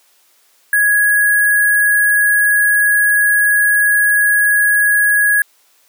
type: tone with sample-and-hold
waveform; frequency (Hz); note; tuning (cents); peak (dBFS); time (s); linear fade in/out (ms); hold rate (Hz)
sine; 1667; G#6; +6; -9; 0.73-5.42; 2; 11025
effects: white hiss -54 dBFS RMS until 5.88 s + high-pass 400 Hz 12 dB/octave